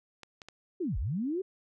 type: clicks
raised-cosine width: 0.2 ms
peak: -28 dBFS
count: 3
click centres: 0.233 / 0.418 / 0.486 s
type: linear two-way sweep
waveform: sine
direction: down then up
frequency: 395.1 to 37.82 to 395.1 Hz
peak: -29 dBFS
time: 0.8-1.42 s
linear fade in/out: 10 ms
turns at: 0.98 s
effects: none